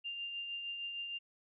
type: tone with tremolo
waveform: sine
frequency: 2794 Hz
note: F7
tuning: in tune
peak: -37 dBFS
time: 0.04-1.19 s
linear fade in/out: 20 ms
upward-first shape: triangle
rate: 6.5 Hz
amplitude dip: 40%
effects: none